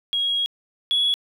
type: tone pair in turn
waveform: sine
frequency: 3298 / 3369 Hz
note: G#7 / G#7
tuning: -13 / +24 cents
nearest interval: unison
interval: 37 cents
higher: second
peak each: -19 / -16 dBFS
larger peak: second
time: 0.13-0.46 / 0.91-1.14 s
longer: first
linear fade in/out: 0 ms
effects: tanh soft clip ceiling -14 dBFS + 9-bit